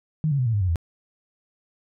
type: tone with pitch steps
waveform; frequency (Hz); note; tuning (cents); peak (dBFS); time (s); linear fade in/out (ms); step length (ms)
sine; 155.56 / 140.2 / 126.35 / 113.88 / 102.63 / 92.5 / 83.36; D#3 / C#3 / B2 / A#2 / G#2 / F#2 / E2; 0 / +20 / +40 / -40 / -20 / 0 / +20; -19; 0.24-0.758; 0; 74
effects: none